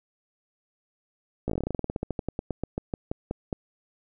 slowing click train, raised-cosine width 2 ms, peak -15 dBFS, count 27, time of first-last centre 1.48-3.528 s, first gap 16 ms, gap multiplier 1.11, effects none

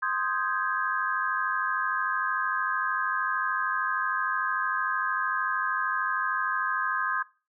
sine chord, Ab major seventh, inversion first, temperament equal, 1046.5 / 1244.5 / 1568 / 1661.2 Hz, C6 / Eb6 / G6 / Ab6, 0 / 0 / 0 / 0 cents, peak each -31 dBFS, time 0.02-7.23 s, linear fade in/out 10 ms, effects noise-tail reverb RT60 0.3 s tail -18 dB re dry

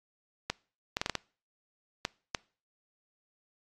clicks, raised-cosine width 0.2 ms, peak -12 dBFS, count 8, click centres 0.5 / 0.969 / 1.015 / 1.061 / 1.097 / 1.153 / 2.051 / 2.348 s, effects noise-tail reverb RT60 0.4 s tail -25 dB re dry + AAC 32 kbps

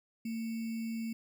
sine tone with sample-and-hold, 226.5 Hz, A#3, 50 cents flat, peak -34 dBFS, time 0.25-1.13 s, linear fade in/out 5 ms, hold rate 2450 Hz, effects none

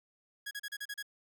sawtooth tone bursts, 1661.2 Hz, G#6, in tune, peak -34 dBFS, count 7, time 0.46-1.027 s, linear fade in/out 10 ms, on 51 ms, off 35 ms, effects none

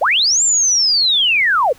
sine linear two-way sweep, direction up then down, 440 to 7459 to 440 Hz, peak -11 dBFS, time 0.01-1.73 s, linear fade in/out 10 ms, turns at 0.43 s, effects pink hiss -46 dBFS RMS until 1.78 s

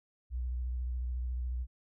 sine tone with vibrato, 61.74 Hz, B1, in tune, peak -32 dBFS, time 0.3-1.67 s, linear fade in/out 50 ms, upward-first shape square, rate 14 Hz, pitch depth 38 cents each way, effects none

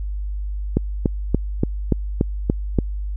click train, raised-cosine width 3 ms, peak -3 dBFS, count 8, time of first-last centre 0.77-2.787 s, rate 3.47 Hz, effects added 50 Hz sine -23 dBFS peak until 3.16 s

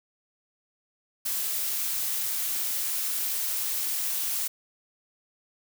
blue noise, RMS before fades -29 dBFS, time 1.25-4.48 s, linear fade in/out 10 ms, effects none

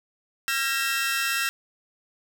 sawtooth tone cluster, 1369 / 1613 / 1886 / 2661 Hz, F6 / G6 / A#6 / E7, -35 / +49 / +20 / +16 cents, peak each -26 dBFS, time 0.48-1.49 s, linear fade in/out 0 ms, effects none

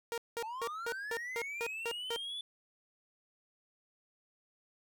sawtooth tone bursts, 466.2 Hz, A#4, in tune, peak -31 dBFS, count 9, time 0.12-2.162 s, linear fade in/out 0 ms, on 58 ms, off 190 ms
triangle linear sweep, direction up, 842 to 3487 Hz, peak -37 dBFS, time 0.43-2.41 s, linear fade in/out 2 ms
effects none

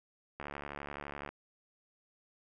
click train, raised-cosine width 0.5 ms, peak -26 dBFS, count 65, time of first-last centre 0.4-1.29 s, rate 71.9 Hz, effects none

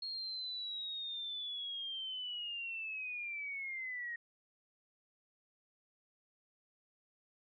sine linear sweep, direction down, 4281 to 1864.7 Hz, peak -39 dBFS, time 0.02-4.16 s, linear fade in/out 5 ms, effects none

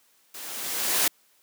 white noise with level ramp, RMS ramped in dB -40 to -21 dBFS, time 0.34-1.08 s, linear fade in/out 5 ms, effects white hiss -63 dBFS RMS until 1.42 s + high-pass 200 Hz 12 dB/octave

